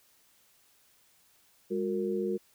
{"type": "tone cluster", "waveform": "sine", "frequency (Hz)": [202.6, 364.2, 458.7], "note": ["G#3", "F#4", "A#4"], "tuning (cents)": [-43, -27, -28], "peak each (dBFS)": [-34, -31, -34], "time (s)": [1.7, 2.38], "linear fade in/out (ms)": 20, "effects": ["white hiss -65 dBFS RMS until 2.54 s"]}